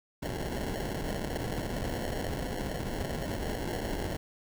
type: noise with sample-and-hold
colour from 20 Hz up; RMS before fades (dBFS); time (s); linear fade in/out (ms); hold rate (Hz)
pink; -34; 0.22-4.17; 10; 1225
effects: none